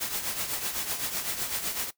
white noise with tremolo, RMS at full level -29 dBFS, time 0-1.91 s, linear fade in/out 20 ms, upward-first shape triangle, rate 7.9 Hz, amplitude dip 65%, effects noise-tail reverb RT60 0.1 s tail -18 dB re dry

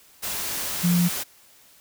sine tone in noise, 174.61 Hz, F3, in tune, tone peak -17 dBFS, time 0.83-1.09 s, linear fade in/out 20 ms, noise white, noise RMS -29 dBFS, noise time 0.22-1.24 s, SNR +9 dB, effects white hiss -54 dBFS RMS until 1.8 s

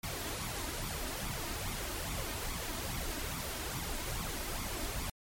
pink noise with flanger, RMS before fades -38 dBFS, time 0.03-5.1 s, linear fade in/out 5 ms, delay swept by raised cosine 0.85 to 3.25 ms, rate 2.4 Hz, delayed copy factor +0.6, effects MP3 64 kbps

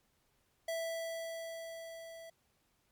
square tone with level ramp, 659.3 Hz, E5, in tune, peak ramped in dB -35 to -49 dBFS, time 0.68-2.3 s, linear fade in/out 5 ms, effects pink hiss -75 dBFS RMS until 2.91 s + MP3 96 kbps

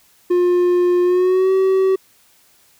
triangle tone with pitch glide, 355.4 to 380.9 Hz, F4 to G4, +30 to -50 cents, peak -10 dBFS, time 0.3-1.96 s, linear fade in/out 10 ms, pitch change +120 cents, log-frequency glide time 1.03-1.52 s, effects white hiss -54 dBFS RMS until 2.79 s

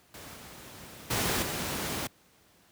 pink noise with level steps, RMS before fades -45 / -47 / -28 / -33 dBFS, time 0.14-2.07 s, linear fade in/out 2 ms, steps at 0.36 / 1.1 / 1.42 s, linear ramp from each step 10 ms, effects pink hiss -62 dBFS RMS until 2.71 s + high-pass 80 Hz 12 dB/octave

